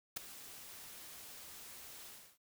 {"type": "noise with ADSR envelope", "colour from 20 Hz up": "white", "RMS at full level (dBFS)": -36, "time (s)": [0.16, 2.38], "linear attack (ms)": 11, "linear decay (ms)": 6, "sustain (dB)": -16, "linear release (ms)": 300, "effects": []}